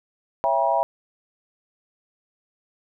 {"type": "chord", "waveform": "sine", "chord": "C# diminished seventh", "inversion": "none", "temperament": "just", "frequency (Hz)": [554.4, 665.2, 798.3, 957.9], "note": ["C#5", "E5", "G5", "Bb5"], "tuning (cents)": [0, 16, 31, 47], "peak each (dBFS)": [-27, -22, -24, -23], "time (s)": [0.44, 0.83], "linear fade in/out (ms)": 0, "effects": []}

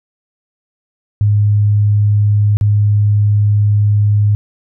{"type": "tone with dropouts", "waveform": "sine", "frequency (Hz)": 103.83, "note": "G#2", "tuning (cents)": 0, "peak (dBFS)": -8, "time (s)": [1.21, 4.35], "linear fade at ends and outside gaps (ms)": 0, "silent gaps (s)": [2.57, 2.611], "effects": []}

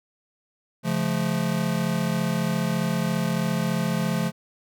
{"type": "chord", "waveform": "square", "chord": "Db augmented", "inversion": "none", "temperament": "just", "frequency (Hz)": [138.59, 173.24, 216.5], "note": ["Db3", "F3", "A3"], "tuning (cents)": [0, -14, -28], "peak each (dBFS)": [-30, -26, -28], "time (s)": [0.83, 4.32], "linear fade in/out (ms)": 50, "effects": []}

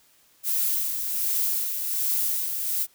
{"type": "noise with tremolo", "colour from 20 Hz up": "violet", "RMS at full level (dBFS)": -24, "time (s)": [0.43, 2.87], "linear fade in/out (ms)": 50, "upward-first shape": "sine", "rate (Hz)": 1.3, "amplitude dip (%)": 45, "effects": ["white hiss -60 dBFS RMS until 2.94 s"]}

